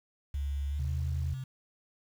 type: tone with pitch glide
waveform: sine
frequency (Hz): 70.3 to 80.29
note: C#2 to E2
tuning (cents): +25 to -45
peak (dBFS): -30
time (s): 0.34-1.34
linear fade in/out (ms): 5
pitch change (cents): +230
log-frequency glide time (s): 0.69-0.97
type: tone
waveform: sine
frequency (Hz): 130.81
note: C3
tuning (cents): 0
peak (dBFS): -35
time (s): 0.79-1.44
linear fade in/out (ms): 5
effects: 9-bit